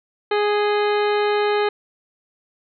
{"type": "harmonic tone with a mistuned harmonic", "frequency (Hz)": 415.3, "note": "G#4", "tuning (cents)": 0, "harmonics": [1, 2, 3, 4, 5, 6, 7, 9, 10], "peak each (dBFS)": [-18, -24, -28, -30, -32, -34, -35, -37, -38], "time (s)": [0.31, 1.69], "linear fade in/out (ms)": 5, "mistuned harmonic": 7, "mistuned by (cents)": 92, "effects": []}